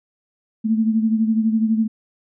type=beating tone pair; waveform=sine; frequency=220 / 232 Hz; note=A3 / A#3; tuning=0 / -8 cents; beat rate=12 Hz; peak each=-16 / -23 dBFS; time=0.64-1.88 s; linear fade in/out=20 ms; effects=none